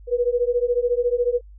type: beating tone pair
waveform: sine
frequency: 478.6 / 492.6 Hz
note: A#4 / B4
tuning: +46 / -5 cents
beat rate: 14 Hz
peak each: -21 dBFS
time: 0.07-1.41 s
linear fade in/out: 50 ms
effects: added 50 Hz sine -41 dBFS peak until 1.58 s